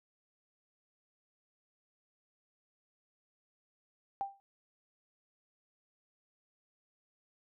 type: tone with exponential decay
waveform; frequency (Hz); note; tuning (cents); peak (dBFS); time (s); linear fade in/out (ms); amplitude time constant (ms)
sine; 790; G5; +13; -29; 4.21-4.4; 0; 40
effects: none